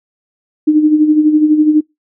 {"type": "tone with tremolo", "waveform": "sine", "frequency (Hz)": 305.1, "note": "D#4", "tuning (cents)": -34, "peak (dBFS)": -4, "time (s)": [0.67, 1.81], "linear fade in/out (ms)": 10, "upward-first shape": "sine", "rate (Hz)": 12, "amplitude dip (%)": 60, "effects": ["noise-tail reverb RT60 0.2 s tail -26 dB re dry"]}